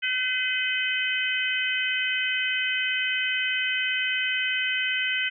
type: harmonic tone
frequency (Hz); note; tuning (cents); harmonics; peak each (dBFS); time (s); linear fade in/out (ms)
509; C5; -48; 3 / 4 / 5 / 6; -29 / -29 / -29 / -29; 0.02-5.3; 20
effects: none